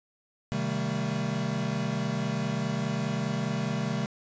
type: chord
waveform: square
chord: A half-diminished seventh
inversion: first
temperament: equal with one note detuned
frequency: 130.81 / 155.56 / 196 / 225.8 Hz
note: C3 / Eb3 / G3 / A3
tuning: 0 / 0 / 0 / +45 cents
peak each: -34 dBFS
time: 0.52-4.06 s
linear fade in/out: 0 ms
effects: resampled to 16000 Hz